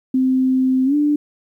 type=tone with pitch glide; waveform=sine; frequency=259.7 to 294.9 Hz; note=C4 to D4; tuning=-13 to +7 cents; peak=-13 dBFS; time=0.14-1.16 s; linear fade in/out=5 ms; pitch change=+220 cents; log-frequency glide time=0.85-0.95 s; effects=9-bit